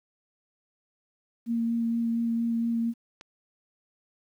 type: tone with vibrato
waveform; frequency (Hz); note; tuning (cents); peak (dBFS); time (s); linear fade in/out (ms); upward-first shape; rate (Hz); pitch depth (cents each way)
sine; 231.5; A#3; -12; -24; 1.46-2.94; 50; sine; 4.3; 11
type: click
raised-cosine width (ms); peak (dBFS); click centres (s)
0.2; -27; 3.211
effects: 10-bit